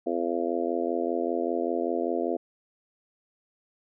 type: harmonic tone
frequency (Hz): 85.1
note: F2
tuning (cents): -44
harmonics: 3 / 4 / 5 / 6 / 7 / 8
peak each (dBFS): -33 / -30 / -32 / -33 / -36 / -32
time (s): 0.06-2.37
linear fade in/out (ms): 10
effects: none